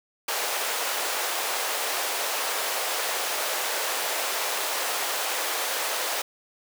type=high-pass noise; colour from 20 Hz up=pink; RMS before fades=-28 dBFS; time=0.28-6.22 s; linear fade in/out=5 ms; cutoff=490 Hz; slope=24 dB/octave; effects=none